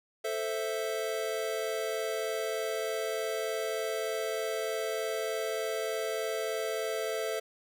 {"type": "chord", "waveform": "square", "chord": "A minor", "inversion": "none", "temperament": "equal", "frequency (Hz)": [440, 523.3, 659.3], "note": ["A4", "C5", "E5"], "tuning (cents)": [0, 0, 0], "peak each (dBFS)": [-35, -38, -36], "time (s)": [0.24, 7.4], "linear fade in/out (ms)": 10, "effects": []}